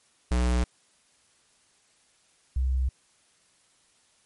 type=tone pair in turn; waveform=square / sine; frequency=61.1 / 64.59 Hz; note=B1 / C2; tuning=-18 / -22 cents; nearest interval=minor second; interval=96 cents; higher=second; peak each=-22 dBFS; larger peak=neither; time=0.31-0.64 / 2.56-2.89 s; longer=neither; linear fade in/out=5 ms; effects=white hiss -64 dBFS RMS until 4.25 s + MP3 48 kbps